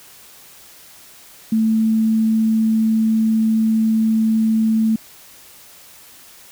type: tone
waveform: sine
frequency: 221.3 Hz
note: A3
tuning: 10 cents sharp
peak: -13 dBFS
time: 1.52-4.96 s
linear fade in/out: 5 ms
effects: white hiss -44 dBFS RMS until 6.51 s